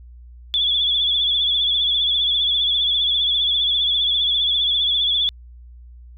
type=tone with vibrato; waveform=sine; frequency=3422 Hz; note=A7; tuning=49 cents flat; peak=-16 dBFS; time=0.54-5.29 s; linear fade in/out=0 ms; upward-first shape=triangle; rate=15 Hz; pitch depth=70 cents each way; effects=added 60 Hz sine -39 dBFS peak until 6.17 s